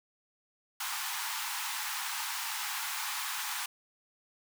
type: high-pass noise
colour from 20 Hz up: pink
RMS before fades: -36 dBFS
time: 0.8-3.66 s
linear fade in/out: 5 ms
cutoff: 800 Hz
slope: 96 dB/octave
effects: none